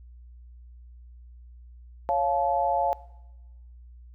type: chord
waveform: sine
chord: Db augmented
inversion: none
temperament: equal with one note detuned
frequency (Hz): 554.4 / 698.5 / 864.4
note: Db5 / F5 / A5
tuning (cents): 0 / 0 / -31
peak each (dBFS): -28 / -25 / -26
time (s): 2.09-2.93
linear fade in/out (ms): 0
effects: noise-tail reverb RT60 1.0 s tail -20 dB re dry + added 60 Hz sine -45 dBFS peak until 4.14 s